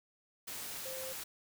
sine tone in noise, 523.3 Hz, C5, in tune, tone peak -43 dBFS, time 0.85-1.13 s, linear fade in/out 10 ms, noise white, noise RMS -43 dBFS, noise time 0.47-1.24 s, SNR -3 dB, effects none

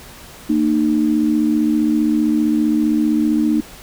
sine tone pair together, 229.4 / 304.7 Hz, A#3 / D#4, -28 / -36 cents, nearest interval perfect fourth, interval 492 cents, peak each -17 / -15 dBFS, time 0.49-3.61 s, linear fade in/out 10 ms, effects pink hiss -39 dBFS RMS until 3.82 s

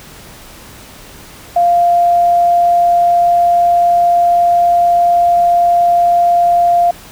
sine tone, 696 Hz, F5, 6 cents flat, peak -7 dBFS, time 1.56-6.91 s, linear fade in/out 5 ms, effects pink hiss -36 dBFS RMS until 7.11 s

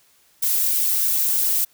violet noise with flanger, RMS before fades -20 dBFS, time 0.42-1.65 s, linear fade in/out 10 ms, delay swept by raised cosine 1.5 to 3.6 ms, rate 3.2 Hz, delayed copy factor -0.85, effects white hiss -58 dBFS RMS until 1.73 s

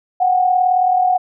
sine tone pair together, 732 / 770.6 Hz, F#5 / G5, -19 / -30 cents, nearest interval minor second, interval 89 cents, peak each -12 / -20 dBFS, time 0.2-1.18 s, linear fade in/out 10 ms, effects none

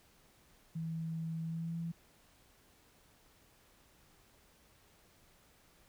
sine tone with pitch glide, 162.7 to 167.08 Hz, E3 to E3, -22 to +24 cents, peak -36 dBFS, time 0.75-1.92 s, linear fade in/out 10 ms, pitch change +46 cents, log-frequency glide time 1.42-1.76 s, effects pink hiss -66 dBFS RMS until 5.88 s

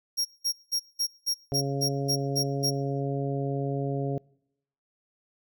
40% pulse tone bursts, 5588 Hz, F8, in tune, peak -23 dBFS, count 10, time 0.17-2.71 s, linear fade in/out 20 ms, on 83 ms, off 190 ms
harmonic tone, 138.59 Hz, C#3, in tune, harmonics 1 / 2 / 3 / 4 / 5, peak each -29 / -34 / -33 / -37 / -38 dBFS, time 1.52-4.18 s, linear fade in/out 0 ms
effects noise-tail reverb RT60 0.8 s tail -26 dB re dry

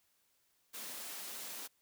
white high-pass noise, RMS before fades -45 dBFS, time 0.73-1.68 s, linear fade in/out 20 ms, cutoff 170 Hz, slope 48 dB/octave, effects white hiss -75 dBFS RMS until 1.81 s

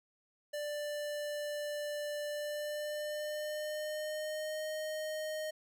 square tone with pitch glide, 590 to 620 Hz, D5 to D#5, +8 to -6 cents, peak -37 dBFS, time 0.53-5.51 s, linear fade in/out 10 ms, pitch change +86 cents, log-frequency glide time 2.27-4.66 s, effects none

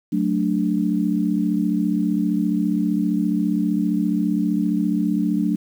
sine chord, D major, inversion first, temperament equal, 185 / 220 / 293.7 Hz, F#3 / A3 / D4, 0 / 0 / 0 cents, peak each -22 dBFS, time 0.12-5.56 s, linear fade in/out 10 ms, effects 8-bit

